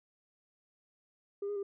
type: tone with pitch steps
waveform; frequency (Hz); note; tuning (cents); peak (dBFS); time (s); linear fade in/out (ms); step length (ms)
sine; 402 / 411 / 398; G4 / G#4 / G4; +44 / -18 / +26; -32; 1.42-1.63; 5; 70
effects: tanh soft clip ceiling -31 dBFS